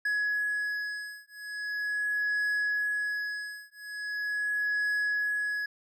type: beating tone pair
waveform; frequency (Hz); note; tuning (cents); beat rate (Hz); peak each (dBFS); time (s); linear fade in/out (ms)
triangle; 1681 / 1681.41; G#6 / G#6; +20 / +21; 0.41; -30; 0.05-5.66; 5
effects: none